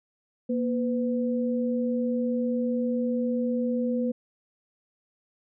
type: tone pair together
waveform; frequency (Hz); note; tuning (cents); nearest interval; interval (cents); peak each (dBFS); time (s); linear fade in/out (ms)
sine; 237.4 / 502.2; A#3 / B4; +32 / +29; octave + minor second; 1297; -25 / -29; 0.49-4.12; 10
effects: none